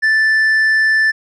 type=tone with tanh clipping; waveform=sine; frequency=1760 Hz; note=A6; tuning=in tune; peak=-11 dBFS; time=0.02-1.12 s; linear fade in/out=20 ms; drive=4 dB; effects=none